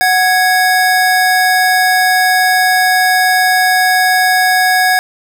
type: tone pair together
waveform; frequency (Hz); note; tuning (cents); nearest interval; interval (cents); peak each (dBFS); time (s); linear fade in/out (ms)
square; 740 / 1661.2; F#5 / G#6; 0 / 0; octave + major second; 1400; -12; 0.01-4.99; 0
effects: none